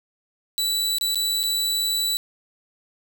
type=tone with dropouts; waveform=sawtooth; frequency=3951 Hz; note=B7; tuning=in tune; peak=-18 dBFS; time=0.58-2.17 s; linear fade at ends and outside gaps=0 ms; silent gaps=0.984-1.011 / 1.146-1.156 / 1.431-1.437 s; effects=none